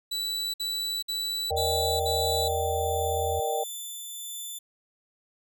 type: tone bursts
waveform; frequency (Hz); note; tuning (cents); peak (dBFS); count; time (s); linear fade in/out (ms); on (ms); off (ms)
40% pulse; 3951; B7; 0; -27; 5; 0.11-2.484; 10; 430; 56
type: chord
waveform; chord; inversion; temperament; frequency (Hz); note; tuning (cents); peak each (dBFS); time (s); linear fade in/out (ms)
sine; Eb major seventh; second; just; 466.7 / 583.4 / 622.3 / 777.8; Bb4 / D5 / Eb5 / G5; +2 / -12 / 0 / -14; -30 / -34 / -34 / -29; 1.5-3.64; 10
type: tone with pitch glide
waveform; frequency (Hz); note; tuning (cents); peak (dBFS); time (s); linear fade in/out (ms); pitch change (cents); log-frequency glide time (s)
sine; 82.41 to 83.22; E2 to E2; 0 to +17; -32; 1.51-3.4; 5; +17; 2.3-2.94
type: tone with tremolo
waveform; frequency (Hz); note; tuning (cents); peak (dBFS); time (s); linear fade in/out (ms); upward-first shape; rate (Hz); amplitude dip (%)
10% pulse; 3520; A7; 0; -27; 1.56-4.59; 10; triangle; 1.5; 25
effects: none